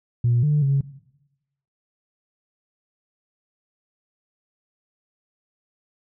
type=tone with pitch steps; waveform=sine; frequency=119.8 / 148.7 / 138.2 Hz; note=A#2 / D3 / C#3; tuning=+48 / +22 / -5 cents; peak=-15 dBFS; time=0.24-0.81 s; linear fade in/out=5 ms; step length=190 ms; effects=noise-tail reverb RT60 0.9 s tail -18 dB re dry + tanh soft clip ceiling -12 dBFS